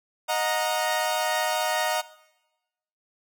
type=chord; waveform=sawtooth; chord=D# minor; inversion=none; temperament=equal with one note detuned; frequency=622.3 / 727.7 / 932.3 Hz; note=D#5 / F#5 / A#5; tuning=0 / -29 / 0 cents; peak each=-24 dBFS; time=0.28-2.02 s; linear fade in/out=20 ms; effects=noise-tail reverb RT60 1.0 s tail -19 dB re dry